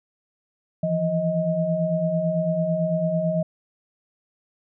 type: tone cluster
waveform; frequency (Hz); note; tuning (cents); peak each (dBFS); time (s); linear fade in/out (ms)
sine; 162.1 / 171.1 / 629; E3 / F3 / D#5; -29 / -35 / +19; -29 / -24 / -23; 0.83-3.43; 5
effects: none